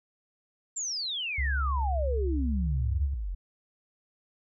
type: exponential sweep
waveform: sine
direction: down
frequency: 7500 to 41.2 Hz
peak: -30 dBFS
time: 0.76-3.35 s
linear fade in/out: 10 ms
type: tone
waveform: sine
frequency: 68.2 Hz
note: C#2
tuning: 28 cents flat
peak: -26 dBFS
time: 1.38-3.14 s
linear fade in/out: 5 ms
effects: none